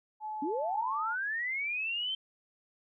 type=tone with pitch glide; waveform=sine; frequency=859 to 883.7 Hz; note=A5 to A5; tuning=-42 to +7 cents; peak=-35 dBFS; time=0.2-1.16 s; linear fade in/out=50 ms; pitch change=+49 cents; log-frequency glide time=0.45-0.86 s
type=linear sweep; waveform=sine; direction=up; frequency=261.1 to 3133 Hz; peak=-31 dBFS; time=0.42-2.15 s; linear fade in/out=5 ms
effects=none